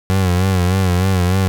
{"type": "tone with vibrato", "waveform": "30% pulse", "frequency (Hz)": 92.4, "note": "F#2", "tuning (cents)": -2, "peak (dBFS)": -10, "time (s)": [0.1, 1.48], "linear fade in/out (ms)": 0, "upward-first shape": "sine", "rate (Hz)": 3.3, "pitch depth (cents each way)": 75, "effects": []}